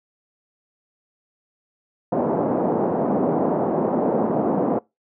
pink band-pass noise, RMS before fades -21 dBFS, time 2.12-4.79 s, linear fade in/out 5 ms, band 190 to 810 Hz, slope 24 dB/octave, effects noise-tail reverb RT60 0.2 s tail -23 dB re dry

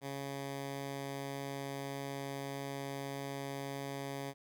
10% pulse tone, 138.59 Hz, C#3, in tune, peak -31 dBFS, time 0.01-4.34 s, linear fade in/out 50 ms, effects none

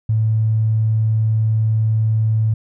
triangle tone with tanh clipping, 110 Hz, A2, in tune, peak -13 dBFS, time 0.09-2.54 s, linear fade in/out 5 ms, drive 3 dB, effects none

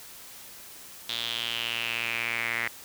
sawtooth tone with band-pass filter sweep, 116.54 Hz, A#2, in tune, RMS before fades -31 dBFS, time 1.09-2.68 s, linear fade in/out 0 ms, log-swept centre 3600 to 2000 Hz, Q 5.6, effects white hiss -46 dBFS RMS until 2.84 s

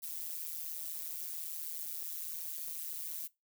violet noise with amplitude modulation, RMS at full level -37 dBFS, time 0.02-3.28 s, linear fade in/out 20 ms, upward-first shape sine, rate 161 Hz, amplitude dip 100%, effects noise-tail reverb RT60 0.2 s tail -20 dB re dry

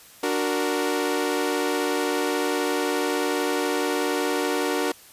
sawtooth chord, D augmented, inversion none, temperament equal, 293.7 / 370 / 466.2 Hz, D4 / F#4 / A#4, 0 / 0 / 0 cents, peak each -23 dBFS, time 0.23-4.92 s, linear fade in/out 5 ms, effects white hiss -49 dBFS RMS until 5.12 s + resampled to 32000 Hz

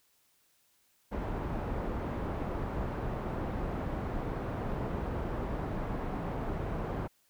pink low-pass noise, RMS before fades -35 dBFS, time 1.11-7.08 s, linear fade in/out 20 ms, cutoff 1000 Hz, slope 12 dB/octave, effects white hiss -70 dBFS RMS until 7.29 s

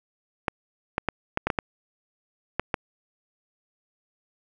clicks, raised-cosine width 0.5 ms, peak -8 dBFS, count 9, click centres 0.482 / 0.981 / 1.087 / 1.374 / 1.47 / 1.502 / 1.588 / 2.596 / 2.742 s, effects none

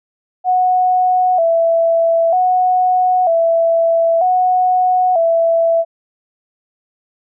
sine tone with vibrato, 698.5 Hz, F5, in tune, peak -10 dBFS, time 0.44-5.85 s, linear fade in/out 50 ms, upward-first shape square, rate 0.53 Hz, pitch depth 87 cents each way, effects none

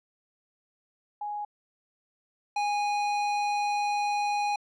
sine / square tone pair in turn, 830.6 / 824.4 Hz, G#5 / G#5, 0 / -13 cents, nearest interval unison, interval 13 cents, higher first, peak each -31 / -26 dBFS, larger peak second, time 1.21-1.45 / 2.56-4.56 s, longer second, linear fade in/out 5 ms, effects low-pass 5000 Hz 12 dB/octave

